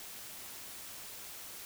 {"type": "silence", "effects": ["white hiss -47 dBFS RMS until 1.65 s"]}